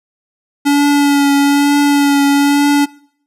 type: tone with vibrato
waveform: square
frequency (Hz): 284.7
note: C#4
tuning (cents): +46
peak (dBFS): -9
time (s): 0.65-2.86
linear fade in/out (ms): 20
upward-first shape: triangle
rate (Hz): 1.1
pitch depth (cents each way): 21
effects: noise-tail reverb RT60 0.6 s tail -22 dB re dry + resampled to 32000 Hz